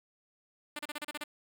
5% pulse tone bursts, 297.2 Hz, D4, 21 cents sharp, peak -25 dBFS, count 8, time 0.76-1.239 s, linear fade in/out 5 ms, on 31 ms, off 33 ms, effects none

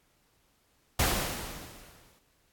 pink noise with exponential decay, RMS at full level -24 dBFS, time 0.99-2.19 s, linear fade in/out 5 ms, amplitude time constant 260 ms, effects pink hiss -69 dBFS RMS until 2.52 s + AAC 64 kbps

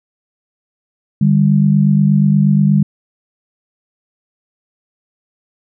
sine tone pair together, 150 / 198.4 Hz, D3 / G3, +37 / +21 cents, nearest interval perfect fourth, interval 484 cents, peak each -11 dBFS, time 1.21-2.83 s, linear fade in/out 5 ms, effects none

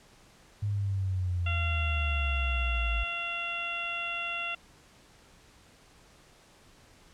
sine linear sweep, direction down, 104 to 54.7 Hz, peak -27 dBFS, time 0.62-3.04 s, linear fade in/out 10 ms
harmonic tone, 687 Hz, F5, 29 cents flat, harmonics 1 / 2 / 3 / 4 / 5, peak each -43 / -38 / -42 / -33 / -43 dBFS, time 1.46-4.55 s, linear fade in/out 5 ms
effects pink hiss -58 dBFS RMS until 7.13 s + low-pass 9000 Hz 12 dB/octave

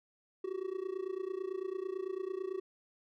triangle tone with amplitude modulation, 377.6 Hz, F#4, 35 cents sharp, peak -30 dBFS, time 0.44-2.6 s, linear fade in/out 5 ms, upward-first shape sine, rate 29 Hz, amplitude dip 90%, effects none

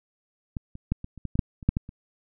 clicks, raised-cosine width 5 ms, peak -19 / -27 / -11 / -23 / -30 / -19 / -17 / -6 / -28 / -7 / -12 / -27 dBFS, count 12, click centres 0.568 / 0.754 / 0.92 / 1.044 / 1.177 / 1.253 / 1.355 / 1.392 / 1.628 / 1.69 / 1.769 / 1.891 s, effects none

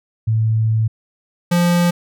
sine / square tone pair in turn, 110.8 / 174.27 Hz, A2 / F3, +13 / -3 cents, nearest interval minor sixth, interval 784 cents, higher second, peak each -13 dBFS, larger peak neither, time 0.27-0.88 / 1.51-1.91 s, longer first, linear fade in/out 10 ms, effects none

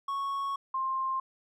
triangle / sine tone pair in turn, 1106 / 1056.4 Hz, C#6 / C6, -4 / +16 cents, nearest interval minor second, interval 80 cents, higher first, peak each -28 dBFS, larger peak neither, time 0.08-0.56 / 0.74-1.2 s, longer first, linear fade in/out 5 ms, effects none

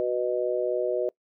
sine chord, B major, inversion second, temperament just, 370.4 / 493.9 / 617.4 Hz, F#4 / B4 / D#5, +2 / 0 / -14 cents, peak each -28 dBFS, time 0-1.09 s, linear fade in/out 0 ms, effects noise-tail reverb RT60 0.1 s tail -24 dB re dry

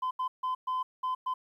sine tone bursts at uneven times, 1022 Hz, C6, 41 cents flat, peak -26 dBFS, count 6, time 0.02-0.11 / 0.19-0.28 / 0.43-0.55 / 0.67-0.83 / 1.03-1.15 / 1.26-1.34 s, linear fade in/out 10 ms, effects tanh soft clip ceiling -27 dBFS + 11-bit

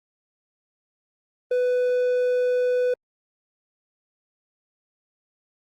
triangle tone, 497.4 Hz, B4, 12 cents sharp, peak -17 dBFS, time 1.51-2.94 s, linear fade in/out 5 ms, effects Opus 24 kbps

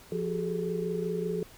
sine tone cluster, 174.2 / 375.5 / 405.3 / 430.6 Hz, F3 / F#4 / G#4 / A4, -4 / +26 / -42 / -37 cents, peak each -33 / -37 / -37 / -32 dBFS, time 0.12-1.43 s, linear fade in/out 2 ms, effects pink hiss -53 dBFS RMS until 1.57 s

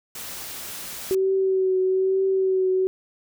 white noise, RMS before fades -35 dBFS, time 0.15-1.15 s, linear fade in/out 5 ms
sine tone with vibrato, 378.9 Hz, F#4, 41 cents sharp, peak -18 dBFS, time 1.11-2.87 s, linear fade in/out 0 ms, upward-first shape triangle, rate 1.1 Hz, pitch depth 28 cents each way
effects none

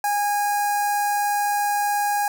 sawtooth tone with notch filter, 821 Hz, G#5, 20 cents flat, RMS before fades -22 dBFS, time 0.04-2.28 s, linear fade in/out 2 ms, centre 3300 Hz, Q 0.57, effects none

